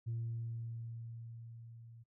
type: tone with level ramp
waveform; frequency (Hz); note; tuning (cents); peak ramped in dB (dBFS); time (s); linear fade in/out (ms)
sine; 115.5; A#2; -16; -34 to -53; 0.06-2.04; 20
effects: noise-tail reverb RT60 0.1 s tail -25 dB re dry + tanh soft clip ceiling -33 dBFS